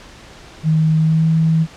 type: tone with pitch glide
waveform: sine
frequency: 157.7 to 161.01 Hz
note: D#3 to E3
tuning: +24 to -40 cents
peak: -11 dBFS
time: 0.63-1.67 s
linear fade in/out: 50 ms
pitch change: +36 cents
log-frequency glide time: 0.98-1.26 s
effects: pink hiss -40 dBFS RMS until 1.76 s + low-pass 6000 Hz 12 dB/octave